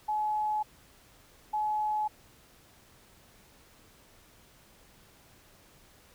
sine tone pair in turn, 851 / 851 Hz, G#5 / G#5, +42 / +42 cents, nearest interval unison, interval 0 cents, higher neither, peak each -27 dBFS, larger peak neither, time 0.08-0.63 / 1.53-2.08 s, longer neither, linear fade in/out 10 ms, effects pink hiss -59 dBFS RMS until 6.14 s

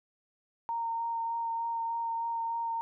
sine tone with vibrato, 922 Hz, A#5, 19 cents flat, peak -30 dBFS, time 0.69-2.81 s, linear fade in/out 0 ms, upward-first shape sine, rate 3.3 Hz, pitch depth 12 cents each way, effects none

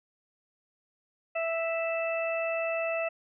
harmonic tone, 659.3 Hz, E5, in tune, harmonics 1 / 2 / 3 / 4, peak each -29 / -39 / -41 / -34 dBFS, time 1.35-3.09 s, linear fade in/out 10 ms, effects none

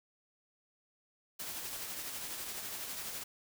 white noise with tremolo, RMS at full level -40 dBFS, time 1.39-3.24 s, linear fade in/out 10 ms, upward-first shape triangle, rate 12 Hz, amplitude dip 40%, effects none

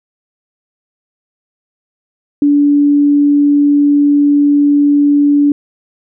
sine tone, 288.7 Hz, D4, 30 cents flat, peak -6 dBFS, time 2.42-5.52 s, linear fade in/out 2 ms, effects none

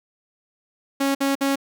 sawtooth tone bursts, 275.3 Hz, C#4, 12 cents flat, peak -15 dBFS, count 3, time 1-1.558 s, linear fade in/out 10 ms, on 150 ms, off 54 ms, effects none

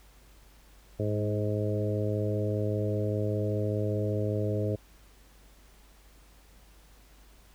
harmonic tone with a mistuned harmonic, 105.1 Hz, G#2, 21 cents sharp, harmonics 1 / 2 / 3 / 4 / 5 / 6, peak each -29 / -37 / -36 / -34 / -35 / -38 dBFS, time 0.99-4.76 s, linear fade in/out 10 ms, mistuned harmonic 2, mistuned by -15 cents, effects added 50 Hz sine -55 dBFS peak until 7.54 s + pink hiss -60 dBFS RMS until 7.54 s

